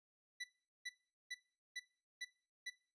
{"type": "tone bursts", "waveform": "25% pulse", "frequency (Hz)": 1975.5, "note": "B6", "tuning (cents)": 0, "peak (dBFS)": -39, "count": 6, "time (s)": [0.4, 2.702], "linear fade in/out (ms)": 10, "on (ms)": 42, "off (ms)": 410, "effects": ["noise-tail reverb RT60 0.4 s tail -18 dB re dry", "resampled to 22050 Hz"]}